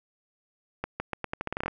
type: accelerating click train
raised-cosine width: 0.5 ms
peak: -15 dBFS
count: 13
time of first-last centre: 0.84-1.681 s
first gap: 160 ms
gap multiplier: 0.83
effects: none